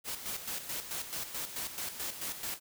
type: noise with tremolo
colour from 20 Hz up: white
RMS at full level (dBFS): -37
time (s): 0.04-2.6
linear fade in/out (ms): 50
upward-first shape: square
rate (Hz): 4.6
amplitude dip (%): 60
effects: none